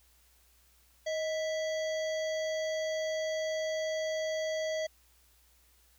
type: harmonic tone with a mistuned harmonic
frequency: 659.3 Hz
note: E5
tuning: in tune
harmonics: 1 / 3 / 5 / 7 / 9 / 10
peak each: -31 / -41 / -45 / -48 / -50 / -51 dBFS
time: 1.06-4.87 s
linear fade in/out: 10 ms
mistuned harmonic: 1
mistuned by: -82 cents
effects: added 60 Hz sine -66 dBFS peak until 5.98 s + white hiss -66 dBFS RMS until 5.98 s